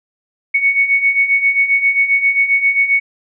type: beating tone pair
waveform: sine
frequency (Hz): 2217 / 2224.5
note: C#7 / C#7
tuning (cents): 0 / +5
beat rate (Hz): 7.5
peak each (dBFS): -17 / -12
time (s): 0.54-3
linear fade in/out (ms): 10
effects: none